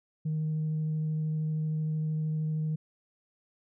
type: tone with vibrato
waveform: sine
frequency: 155.56 Hz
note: D#3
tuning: in tune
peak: -26 dBFS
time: 0.25-2.76 s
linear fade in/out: 10 ms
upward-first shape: sine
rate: 13 Hz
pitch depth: 8 cents each way
effects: tanh soft clip ceiling -25 dBFS